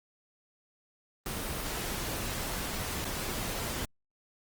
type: noise with dropouts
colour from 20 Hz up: pink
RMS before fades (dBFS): -35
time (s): 1.26-3.85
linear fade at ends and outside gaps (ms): 1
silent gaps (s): 3.046-3.051
effects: Opus 24 kbps